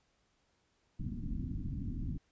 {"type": "low-pass noise", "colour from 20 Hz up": "pink", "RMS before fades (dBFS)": -38, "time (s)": [0.99, 2.18], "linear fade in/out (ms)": 10, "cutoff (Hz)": 280, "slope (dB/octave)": 48, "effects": ["pink hiss -75 dBFS RMS until 2.31 s", "resampled to 16000 Hz"]}